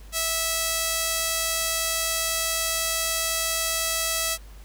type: tone with band-pass filter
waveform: sawtooth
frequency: 654 Hz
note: E5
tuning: 14 cents flat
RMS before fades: -26 dBFS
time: 0.12-4.38 s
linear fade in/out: 50 ms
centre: 9700 Hz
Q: 0.57
effects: added 50 Hz sine -41 dBFS peak until 4.64 s + pink hiss -53 dBFS RMS until 4.64 s